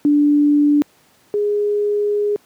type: tone pair in turn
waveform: sine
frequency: 292.5 / 413.7 Hz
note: D4 / G#4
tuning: -7 / -7 cents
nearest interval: tritone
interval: 600 cents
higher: second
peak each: -10 / -15 dBFS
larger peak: first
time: 0.05-0.82 / 1.34-2.36 s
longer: second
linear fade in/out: 0 ms
effects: pink hiss -54 dBFS RMS until 2.45 s + high-pass 150 Hz 12 dB/octave